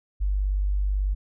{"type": "tone", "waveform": "sine", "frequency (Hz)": 49.09, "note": "G1", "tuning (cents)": 3, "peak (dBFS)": -21, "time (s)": [0.2, 1.15], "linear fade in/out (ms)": 20, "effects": []}